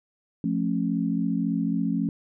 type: chord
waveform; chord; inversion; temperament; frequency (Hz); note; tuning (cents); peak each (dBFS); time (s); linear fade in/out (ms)
sine; F augmented; none; just; 174.61 / 218.3 / 272.8; F3 / A3 / C#4; 0 / -13 / -28; -27; 0.44-2.09; 2
effects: none